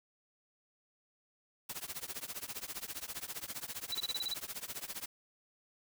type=noise with tremolo; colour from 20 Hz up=white; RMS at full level=-39 dBFS; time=1.69-5.06 s; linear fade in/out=5 ms; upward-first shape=triangle; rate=15 Hz; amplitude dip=100%
type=tone bursts; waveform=sine; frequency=3951 Hz; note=B7; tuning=in tune; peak=-33 dBFS; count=8; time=3.92-4.339 s; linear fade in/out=2 ms; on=27 ms; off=29 ms
effects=none